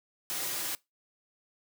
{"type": "noise with comb filter", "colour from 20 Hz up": "white", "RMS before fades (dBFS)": -34, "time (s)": [0.3, 0.75], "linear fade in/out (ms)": 0, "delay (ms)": 4.5, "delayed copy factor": -0.5, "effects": ["noise-tail reverb RT60 0.2 s tail -23 dB re dry", "high-pass 150 Hz 12 dB/octave"]}